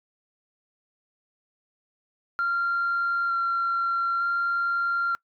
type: tone with vibrato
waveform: sine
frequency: 1378 Hz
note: F6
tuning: 24 cents flat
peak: -21 dBFS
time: 2.39-5.15 s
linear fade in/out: 0 ms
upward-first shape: square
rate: 0.55 Hz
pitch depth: 9 cents each way
effects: noise-tail reverb RT60 0.1 s tail -25 dB re dry + tanh soft clip ceiling -19 dBFS